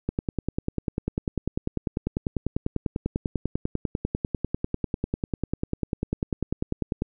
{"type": "click train", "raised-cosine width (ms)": 3, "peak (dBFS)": -12, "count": 71, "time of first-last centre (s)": [0.09, 7.021], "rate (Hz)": 10.1, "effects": []}